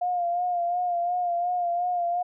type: tone with vibrato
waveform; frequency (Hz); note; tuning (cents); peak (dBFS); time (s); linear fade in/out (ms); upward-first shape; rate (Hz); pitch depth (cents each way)
sine; 705; F5; +16; -23; 0.01-2.23; 10; sine; 2.8; 40
effects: none